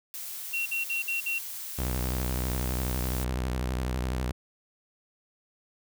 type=noise; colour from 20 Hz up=blue; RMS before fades=-38 dBFS; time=0.14-3.24 s; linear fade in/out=0 ms
type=tone bursts; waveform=sine; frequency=2734 Hz; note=F7; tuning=37 cents flat; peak=-27 dBFS; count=5; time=0.53-1.388 s; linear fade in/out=10 ms; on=130 ms; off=52 ms
type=tone with vibrato; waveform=sawtooth; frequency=63 Hz; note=B1; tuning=35 cents sharp; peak=-24 dBFS; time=1.78-4.32 s; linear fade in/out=10 ms; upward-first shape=triangle; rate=12 Hz; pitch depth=130 cents each way
effects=none